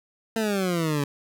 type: exponential sweep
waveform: 20% pulse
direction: down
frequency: 227.9 to 140 Hz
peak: -18 dBFS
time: 0.36-1.04 s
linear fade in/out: 2 ms
effects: none